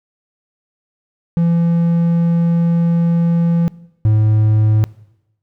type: tone pair in turn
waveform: triangle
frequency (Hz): 169.1 / 107.89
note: E3 / A2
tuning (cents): +44 / -34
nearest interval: minor sixth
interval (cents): 778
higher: first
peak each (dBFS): -9 / -7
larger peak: second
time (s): 1.37-3.68 / 4.05-4.84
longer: first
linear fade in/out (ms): 0
effects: noise-tail reverb RT60 0.9 s tail -21 dB re dry